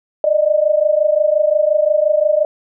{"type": "tone pair together", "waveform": "sine", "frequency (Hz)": [594.3, 620], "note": ["D5", "D#5"], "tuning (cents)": [20, -6], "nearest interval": "minor second", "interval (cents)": 74, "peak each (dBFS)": -14, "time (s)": [0.24, 2.45], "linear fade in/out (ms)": 2, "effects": []}